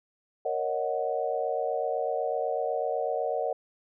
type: chord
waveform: sine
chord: D# minor seventh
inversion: second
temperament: equal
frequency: 466.2 / 554.4 / 622.3 / 740 Hz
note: A#4 / C#5 / D#5 / F#5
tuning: 0 / 0 / 0 / 0 cents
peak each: -32 dBFS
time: 0.45-3.53 s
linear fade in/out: 5 ms
effects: none